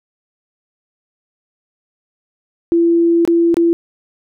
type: tone with dropouts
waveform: sine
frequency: 337.7 Hz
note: E4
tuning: 42 cents sharp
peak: -9 dBFS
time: 2.72-3.73 s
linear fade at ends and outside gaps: 0 ms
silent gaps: 3.251-3.276 / 3.543-3.569 s
effects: none